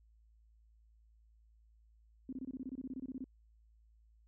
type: tone bursts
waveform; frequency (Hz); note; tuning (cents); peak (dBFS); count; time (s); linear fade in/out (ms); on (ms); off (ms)
sine; 260.8; C4; -5; -39; 16; 2.29-3.242; 2; 37; 24
effects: added 55 Hz sine -63 dBFS peak until 4.27 s